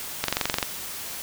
click train, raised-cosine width 0.2 ms, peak -5 dBFS, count 10, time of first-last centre 0.24-0.628 s, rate 23.2 Hz, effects white hiss -35 dBFS RMS until 1.22 s

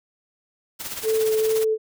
white noise with tremolo, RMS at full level -30 dBFS, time 0.79-1.65 s, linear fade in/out 20 ms, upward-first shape sine, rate 17 Hz, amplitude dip 60%
sine tone with vibrato, 439.1 Hz, A4, 4 cents flat, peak -18 dBFS, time 1.03-1.78 s, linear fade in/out 50 ms, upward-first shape sine, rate 2.4 Hz, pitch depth 9 cents each way
effects none

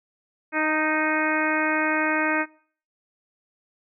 harmonic tone with a mistuned harmonic, 310.7 Hz, D#4, 2 cents flat, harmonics 1 / 2 / 3 / 4 / 5 / 6 / 7 / 8, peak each -27 / -29 / -30 / -31 / -27 / -30 / -30 / -32 dBFS, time 0.52-2.46 s, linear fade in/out 50 ms, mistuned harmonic 3, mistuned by -17 cents, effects noise-tail reverb RT60 0.5 s tail -22 dB re dry

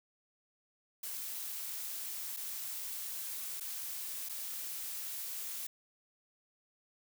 blue noise with dropouts, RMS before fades -41 dBFS, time 1.03-5.67 s, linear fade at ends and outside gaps 5 ms, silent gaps 2.366-2.37 / 3.6-3.607 / 4.289-4.294 s, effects none

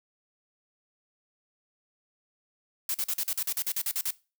blue noise bursts, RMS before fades -29 dBFS, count 13, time 2.89-4.107 s, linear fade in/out 2 ms, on 53 ms, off 44 ms, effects noise-tail reverb RT60 0.3 s tail -20 dB re dry

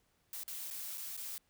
blue noise with dropouts, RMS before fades -43 dBFS, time 0.33-1.38 s, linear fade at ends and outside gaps 1 ms, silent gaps 0.435-0.479 / 0.703-0.709 / 0.974-0.979 / 1.167-1.175 s, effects pink hiss -75 dBFS RMS until 1.49 s

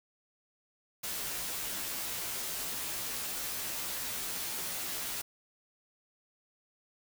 white noise with comb filter, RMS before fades -37 dBFS, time 1.03-5.22 s, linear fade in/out 10 ms, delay 14 ms, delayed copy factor -0.9, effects none

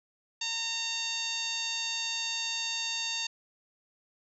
harmonic tone with a mistuned harmonic, 915 Hz, A#5, 32 cents flat, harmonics 1 / 2 / 3 / 4 / 5 / 6 / 7 / 8, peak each -45 / -44 / -37 / -36 / -36 / -45 / -39 / -45 dBFS, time 0.41-3.27 s, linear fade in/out 5 ms, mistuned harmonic 6, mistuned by +18 cents, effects none

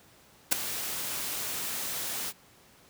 white noise with ADSR envelope, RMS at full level -20 dBFS, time 0.51-2.33 s, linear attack 16 ms, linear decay 5 ms, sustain -14 dB, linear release 46 ms, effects pink hiss -58 dBFS RMS until 2.89 s + high-pass 80 Hz 12 dB/octave

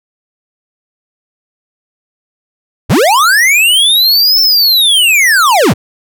square linear two-way sweep, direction up then down, 55 to 5380 to 55 Hz, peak -6 dBFS, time 2.89-5.74 s, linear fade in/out 20 ms, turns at 4.41 s, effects none

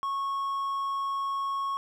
triangle tone, 1100 Hz, C#6, 14 cents flat, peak -26 dBFS, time 0.03-1.77 s, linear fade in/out 0 ms, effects none

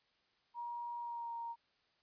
sine tone with pitch glide, 950 to 932.1 Hz, A#5 to A#5, +33 to 0 cents, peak -40 dBFS, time 0.54-1.56 s, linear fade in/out 50 ms, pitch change -33 cents, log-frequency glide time 0.99-1.33 s, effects white hiss -75 dBFS RMS until 2.02 s + resampled to 11025 Hz

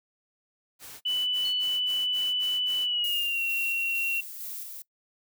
white noise bursts, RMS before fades -44 dBFS, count 8, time 0.79-2.872 s, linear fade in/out 50 ms, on 220 ms, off 46 ms
sine tone with pitch glide, 2985 to 2737 Hz, F#7 to F7, +15 to -36 cents, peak -25 dBFS, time 1.05-4.21 s, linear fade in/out 10 ms, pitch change -151 cents, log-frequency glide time 2.82-3.41 s
sine tone with exponential decay, 4326 Hz, C#8, 43 cents flat, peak -33 dBFS, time 1.45-1.86 s, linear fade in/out 2 ms, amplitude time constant 88 ms
violet noise with tremolo, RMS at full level -37 dBFS, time 3.04-4.82 s, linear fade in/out 2 ms, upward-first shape square, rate 2.2 Hz, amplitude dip 35%
effects noise-tail reverb RT60 0.1 s tail -21 dB re dry

